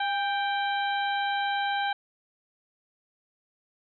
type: harmonic tone with a mistuned harmonic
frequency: 784 Hz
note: G5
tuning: in tune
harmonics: 1 / 2 / 3 / 4 / 5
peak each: -27 / -31 / -39 / -37 / -39 dBFS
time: 0-1.93 s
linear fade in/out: 5 ms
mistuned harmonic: 1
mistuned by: +48 cents
effects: none